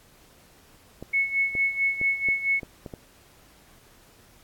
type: clicks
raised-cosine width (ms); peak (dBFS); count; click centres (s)
2; -23; 7; 1.026 / 1.552 / 2.014 / 2.287 / 2.632 / 2.862 / 2.938
type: tone with tremolo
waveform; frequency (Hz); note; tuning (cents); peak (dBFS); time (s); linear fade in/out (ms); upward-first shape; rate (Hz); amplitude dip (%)
sine; 2200; C#7; -14; -19; 1.13-2.6; 10; sine; 4.5; 75
effects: pink hiss -56 dBFS RMS until 4.43 s + AAC 64 kbps